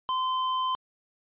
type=tone; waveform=square; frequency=1031 Hz; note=C6; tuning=26 cents flat; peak=-26 dBFS; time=0.09-0.75 s; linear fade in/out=0 ms; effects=resampled to 8000 Hz